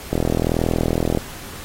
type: click train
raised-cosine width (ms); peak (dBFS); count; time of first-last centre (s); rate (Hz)
2; -5; 44; 0.13-1.174; 41.2
effects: pink hiss -36 dBFS RMS until 1.64 s + AAC 48 kbps